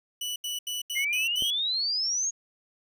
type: tone bursts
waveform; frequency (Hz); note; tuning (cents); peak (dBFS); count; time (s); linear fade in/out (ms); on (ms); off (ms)
sawtooth; 2960; F#7; 0; -27; 6; 0.21-1.505; 5; 150; 79
type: exponential sweep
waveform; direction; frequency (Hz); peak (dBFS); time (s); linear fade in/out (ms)
sine; up; 2080 to 6690; -25; 0.95-2.31; 20
type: click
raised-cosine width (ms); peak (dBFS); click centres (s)
2; -26; 1.423
effects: none